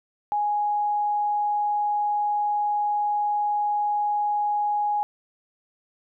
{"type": "tone", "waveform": "sine", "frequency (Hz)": 830.6, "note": "G#5", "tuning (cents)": 0, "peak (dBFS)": -21, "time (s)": [0.32, 5.03], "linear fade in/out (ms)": 0, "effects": []}